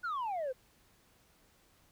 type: exponential sweep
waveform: sine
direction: down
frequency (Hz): 1494 to 493.9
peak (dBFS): -31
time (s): 0.03-0.53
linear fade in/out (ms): 20
effects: tanh soft clip ceiling -32 dBFS + pink hiss -67 dBFS RMS until 1.91 s